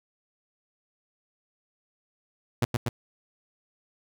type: tone with echo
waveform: sawtooth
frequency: 120 Hz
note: B2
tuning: 49 cents flat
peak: -17 dBFS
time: 2.62-2.65 s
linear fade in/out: 5 ms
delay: 120 ms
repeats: 2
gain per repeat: -2 dB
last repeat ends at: 2.89 s
effects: none

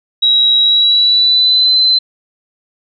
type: tone with pitch glide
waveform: sine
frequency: 3856 to 4059 Hz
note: B7 to B7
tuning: -42 to +47 cents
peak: -7 dBFS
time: 0.22-1.99 s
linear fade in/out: 10 ms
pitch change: +89 cents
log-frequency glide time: 0.62-1.76 s
effects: none

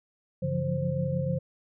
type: tone cluster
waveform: sine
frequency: 98 / 141.8 / 171.2 / 177.9 / 525 Hz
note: G2 / C#3 / F3 / F3 / C5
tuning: 0 / +40 / -34 / +32 / +6 cents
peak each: -37 / -29 / -32 / -37 / -32 dBFS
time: 0.42-1.39 s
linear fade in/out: 10 ms
effects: none

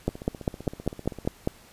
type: two click trains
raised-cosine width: 2 ms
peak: -24 / -10 dBFS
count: 19 / 8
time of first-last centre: 0.09-1.251 / 0.08-1.474 s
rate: 15.5 / 5.02 Hz
effects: pink hiss -53 dBFS RMS until 1.72 s + resampled to 32000 Hz

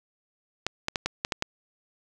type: clicks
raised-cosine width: 0.2 ms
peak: -9 dBFS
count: 7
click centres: 0.666 / 0.884 / 0.958 / 1.06 / 1.249 / 1.322 / 1.424 s
effects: none

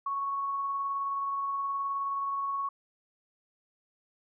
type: tone with tremolo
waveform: sine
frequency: 1108 Hz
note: C#6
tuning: 1 cent flat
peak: -28 dBFS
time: 0.06-2.69 s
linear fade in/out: 5 ms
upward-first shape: triangle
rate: 19 Hz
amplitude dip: 25%
effects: none

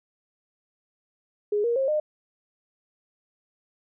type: tone with pitch steps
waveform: sine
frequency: 415.3 / 471.6 / 535.5 / 608 Hz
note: G#4 / A#4 / C5 / D#5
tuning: 0 / +20 / +40 / -40 cents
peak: -21 dBFS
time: 1.52-2 s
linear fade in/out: 5 ms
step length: 120 ms
effects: none

